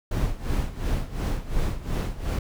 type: noise with tremolo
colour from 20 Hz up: brown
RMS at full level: -23 dBFS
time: 0.11-2.39 s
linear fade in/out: 5 ms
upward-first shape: sine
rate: 2.8 Hz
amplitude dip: 80%
effects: none